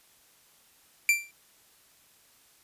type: tone with exponential decay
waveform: 45% pulse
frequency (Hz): 2354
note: D7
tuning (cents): +3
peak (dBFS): -16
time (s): 1.09-1.31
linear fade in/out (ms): 1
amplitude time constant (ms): 47
effects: white hiss -61 dBFS RMS until 2.63 s + resampled to 32000 Hz